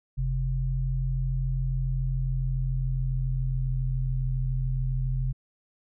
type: tone pair together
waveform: sine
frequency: 43.65 / 130.81 Hz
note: F1 / C3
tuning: 0 / 0 cents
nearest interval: octave + perfect fifth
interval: 1900 cents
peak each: -27 dBFS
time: 0.17-5.33 s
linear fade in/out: 20 ms
effects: none